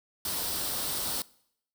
white noise with comb filter, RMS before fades -32 dBFS, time 0.25-1.22 s, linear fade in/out 2 ms, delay 0.22 ms, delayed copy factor +0.5, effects noise-tail reverb RT60 0.7 s tail -22 dB re dry

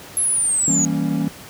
sine exponential sweep, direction down, 11175 to 6645 Hz, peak -16 dBFS, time 0.17-0.85 s, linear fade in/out 0 ms
triangle chord, E diminished seventh, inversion none, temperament equal with one note detuned, 163.96 / 196 / 233.1 / 277.2 Hz, E3 / G3 / Bb3 / Db4, -9 / 0 / 0 / 0 cents, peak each -21 / -23 / -23 / -21 dBFS, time 0.68-1.28 s, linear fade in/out 0 ms
effects pink hiss -39 dBFS RMS until 1.49 s + high-pass 80 Hz 12 dB/octave

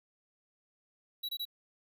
square tone bursts, 3908 Hz, B7, 19 cents flat, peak -35 dBFS, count 3, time 1.23-1.453 s, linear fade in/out 10 ms, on 59 ms, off 23 ms, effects 12-bit

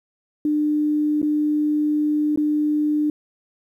sine tone with dropouts, 300 Hz, D4, 37 cents sharp, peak -17 dBFS, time 0.45-3.1 s, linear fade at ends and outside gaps 2 ms, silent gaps 1.217-1.228 / 2.36-2.374 s, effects 9-bit

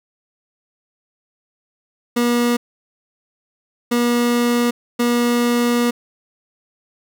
30% pulse tone bursts at uneven times, 239.9 Hz, A#3, 50 cents sharp, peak -12 dBFS, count 3, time 2.16-2.57 / 3.91-4.71 / 4.99-5.91 s, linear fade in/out 10 ms, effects none

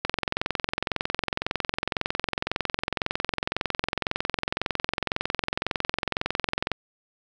click train, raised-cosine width 0.3 ms, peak -8 dBFS, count 147, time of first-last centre 0.05-6.717 s, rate 21.9 Hz, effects none

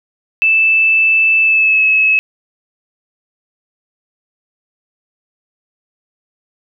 sine tone with pitch glide, 2637 to 2583 Hz, E7 to E7, 0 to -36 cents, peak -8 dBFS, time 0.42-2.19 s, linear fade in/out 0 ms, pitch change -36 cents, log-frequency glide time 1.41-1.83 s, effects none

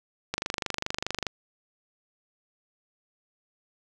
click train, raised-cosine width 0.2 ms, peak -11 dBFS, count 24, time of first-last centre 0.34-1.267 s, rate 24.8 Hz, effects none

